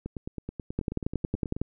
two click trains, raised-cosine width 3 ms, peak -21 / -14 dBFS, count 15 / 10, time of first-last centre 0.06-1.565 / 0.79-1.616 s, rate 9.3 / 10.9 Hz, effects none

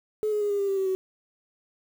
sine tone with pitch steps, 427.6 / 420 / 412.6 / 405.2 / 398 / 391 / 384 / 377.2 Hz, A4 / G#4 / G#4 / G#4 / G4 / G4 / G4 / F#4, -49 / +19 / -11 / -43 / +26 / -4 / -36 / +33 cents, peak -22 dBFS, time 0.23-0.95 s, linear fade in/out 0 ms, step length 90 ms, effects tanh soft clip ceiling -19 dBFS + 8-bit

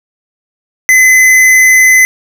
sine tone with tanh clipping, 2032 Hz, B6, 49 cents sharp, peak -4 dBFS, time 0.89-2.05 s, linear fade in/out 0 ms, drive 18 dB, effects none

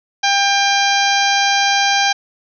harmonic tone with a mistuned harmonic, 797 Hz, G5, 28 cents sharp, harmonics 1 / 2 / 3 / 4 / 5 / 6 / 7 / 8, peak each -16 / -19 / -21 / -22 / -23 / -24 / -24 / -25 dBFS, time 0.23-2.13 s, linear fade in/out 10 ms, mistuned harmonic 8, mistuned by -52 cents, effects none

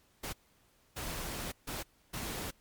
pink noise bursts at uneven times, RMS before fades -39 dBFS, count 4, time 0.23-0.33 / 0.96-1.52 / 1.67-1.83 / 2.13-2.51 s, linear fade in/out 10 ms, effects pink hiss -68 dBFS RMS until 2.6 s + MP3 96 kbps

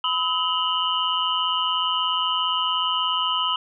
sine tone cluster, 1003 / 1278 / 2879 / 3056 Hz, B5 / D#6 / F#7 / G7, +26 / +46 / -48 / -45 cents, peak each -26 dBFS, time 0.04-3.56 s, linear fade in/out 2 ms, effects none

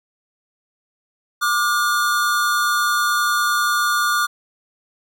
square tone pair together, 1183 / 1433.4 Hz, D6 / F6, +12 / +45 cents, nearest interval minor third, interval 333 cents, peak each -20 dBFS, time 1.41-4.27 s, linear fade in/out 20 ms, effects none

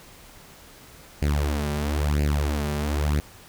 sawtooth tone with flanger, 73.42 Hz, D2, in tune, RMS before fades -24 dBFS, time 1.22-3.2 s, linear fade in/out 0 ms, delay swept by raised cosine 0.42 to 5.12 ms, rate 1 Hz, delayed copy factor +0.85, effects pink hiss -48 dBFS RMS until 3.48 s

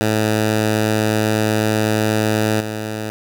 10% pulse tone with level steps, 108.1 Hz, A2, 30 cents flat, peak -7 / -15 dBFS, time 0.01-3.1 s, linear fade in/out 0 ms, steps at 2.6 s, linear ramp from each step 10 ms, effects none

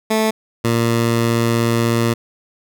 15% pulse tone pair in turn, 219.1 / 116.36 Hz, A3 / A#2, -7 / -3 cents, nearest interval major seventh, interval 1096 cents, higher first, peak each -8 dBFS, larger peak neither, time 0.1-0.31 / 0.64-2.14 s, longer second, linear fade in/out 10 ms, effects none

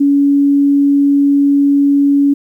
sine tone, 282.3 Hz, C#4, 32 cents sharp, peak -7 dBFS, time 0-2.34 s, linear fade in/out 10 ms, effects 8-bit

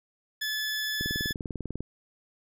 20% pulse tone, 1726 Hz, A6, 34 cents flat, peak -24 dBFS, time 0.41-1.33 s, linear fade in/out 10 ms
click train, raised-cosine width 3 ms, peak -21 dBFS, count 17, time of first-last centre 1.01-1.806 s, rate 20.1 Hz
effects none

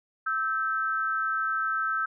sine tone pair together, 1309 / 1556.7 Hz, E6 / G6, -13 / -13 cents, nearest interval minor third, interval 300 cents, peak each -27 / -29 dBFS, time 0.26-2.06 s, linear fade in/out 10 ms, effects none

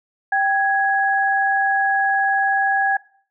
sine tone pair together, 784 / 1663.2 Hz, G5 / G#6, 0 / +2 cents, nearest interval octave + minor second, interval 1302 cents, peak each -18 dBFS, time 0.32-2.97 s, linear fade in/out 5 ms, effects noise-tail reverb RT60 0.5 s tail -20 dB re dry

